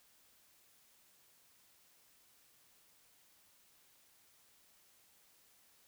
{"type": "silence", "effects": ["white hiss -68 dBFS RMS until 5.87 s"]}